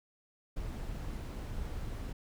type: noise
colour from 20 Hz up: brown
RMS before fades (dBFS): -39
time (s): 0.56-2.13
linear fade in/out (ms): 10
effects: none